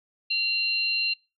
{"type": "tone pair together", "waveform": "sine", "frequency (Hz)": [2761, 4137], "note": ["F7", "C8"], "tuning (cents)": [-20, -20], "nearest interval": "perfect fifth", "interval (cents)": 700, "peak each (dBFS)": -25, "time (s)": [0.3, 1.14], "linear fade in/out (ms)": 10, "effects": ["noise-tail reverb RT60 0.3 s tail -26 dB re dry", "MP3 32 kbps"]}